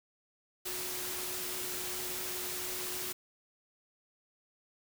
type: tone in noise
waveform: sine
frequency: 364.8 Hz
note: F#4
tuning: 24 cents flat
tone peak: -46 dBFS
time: 0.65-3.13 s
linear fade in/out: 10 ms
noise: white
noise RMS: -38 dBFS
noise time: 0.65-3.13 s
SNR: -11 dB
effects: none